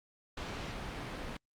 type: low-pass noise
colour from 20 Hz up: pink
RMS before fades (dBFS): -41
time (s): 0.37-1.37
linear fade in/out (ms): 5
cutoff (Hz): 3900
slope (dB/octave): 12
effects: Opus 48 kbps